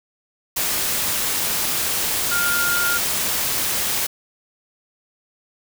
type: tone in noise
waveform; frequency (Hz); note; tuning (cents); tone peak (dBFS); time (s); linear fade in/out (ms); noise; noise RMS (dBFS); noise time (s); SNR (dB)
sine; 1408; F6; +14; -20; 2.31-2.98; 10; white; -22; 0.56-4.07; -1
effects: none